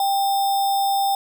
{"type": "tone with sample-and-hold", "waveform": "sine", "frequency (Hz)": 790, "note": "G5", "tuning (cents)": 13, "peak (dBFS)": -17, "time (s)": [0, 1.15], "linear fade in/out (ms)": 2, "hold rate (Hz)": 4410, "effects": []}